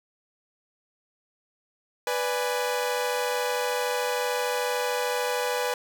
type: chord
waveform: sawtooth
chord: G# diminished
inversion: first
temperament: equal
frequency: 493.9 / 587.3 / 830.6 Hz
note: B4 / D5 / G#5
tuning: 0 / 0 / 0 cents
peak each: -23 / -29 / -28 dBFS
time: 2.07-5.74 s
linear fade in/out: 2 ms
effects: none